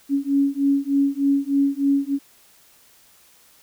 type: beating tone pair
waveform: sine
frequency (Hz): 277.2 / 280.5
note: C#4 / C#4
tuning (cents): 0 / +21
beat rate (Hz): 3.3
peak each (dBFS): -20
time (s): 0.09-2.19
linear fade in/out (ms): 50
effects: white hiss -54 dBFS RMS until 3.62 s